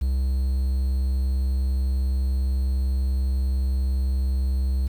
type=tone with quantisation; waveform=triangle; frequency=65.7 Hz; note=C2; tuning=8 cents sharp; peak=-18 dBFS; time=0.01-4.88 s; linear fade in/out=10 ms; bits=8; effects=none